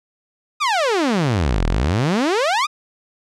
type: exponential two-way sweep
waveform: sawtooth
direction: down then up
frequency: 1273 to 37.21 to 1273 Hz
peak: -12 dBFS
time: 0.6-2.67 s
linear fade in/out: 20 ms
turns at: 1.66 s
effects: low-pass 6000 Hz 12 dB/octave